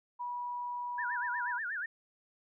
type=tone; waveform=sine; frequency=973 Hz; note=B5; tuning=26 cents flat; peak=-35 dBFS; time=0.19-1.59 s; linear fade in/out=20 ms
type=tone with vibrato; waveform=sine; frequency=1601 Hz; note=G6; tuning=36 cents sharp; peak=-34 dBFS; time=0.98-1.86 s; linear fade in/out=5 ms; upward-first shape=sine; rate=8.3 Hz; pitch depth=220 cents each way
effects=none